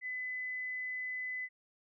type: tone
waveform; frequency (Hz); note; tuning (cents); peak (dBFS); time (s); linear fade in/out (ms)
sine; 2010; B6; +30; -36; 0.01-1.49; 50
effects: none